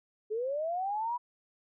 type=linear sweep; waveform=sine; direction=up; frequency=415.3 to 987.8 Hz; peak=-30 dBFS; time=0.3-1.18 s; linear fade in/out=20 ms; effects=none